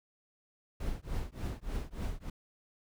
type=noise with tremolo; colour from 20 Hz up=brown; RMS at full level=-33 dBFS; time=0.8-2.3 s; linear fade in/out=5 ms; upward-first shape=triangle; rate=3.4 Hz; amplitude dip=100%; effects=none